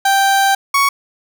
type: tone pair in turn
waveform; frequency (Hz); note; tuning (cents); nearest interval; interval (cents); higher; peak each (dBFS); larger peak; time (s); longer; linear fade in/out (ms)
30% pulse; 784 / 1114.4; G5 / C#6; 0 / +9; tritone; 609; second; -8; neither; 0.05-0.55 / 0.74-0.89; first; 5
effects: none